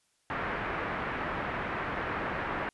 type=low-pass noise; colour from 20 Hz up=white; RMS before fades=-34 dBFS; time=0.3-2.69 s; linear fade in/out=0 ms; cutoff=1900 Hz; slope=24 dB/octave; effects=white hiss -72 dBFS RMS until 2.73 s + resampled to 24000 Hz